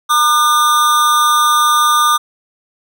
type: tone with amplitude modulation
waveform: square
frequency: 1206 Hz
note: D6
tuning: 46 cents sharp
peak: -7 dBFS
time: 0.09-2.18 s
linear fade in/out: 20 ms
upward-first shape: sine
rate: 275 Hz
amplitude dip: 65%
effects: none